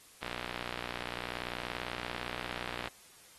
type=click train; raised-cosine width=0.3 ms; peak=-21 dBFS; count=161; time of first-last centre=0.23-2.875 s; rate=60.5 Hz; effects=white hiss -58 dBFS RMS until 3.38 s + AAC 32 kbps